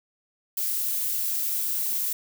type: noise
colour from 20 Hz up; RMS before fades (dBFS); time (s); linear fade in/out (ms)
violet; -27; 0.57-2.13; 5
effects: none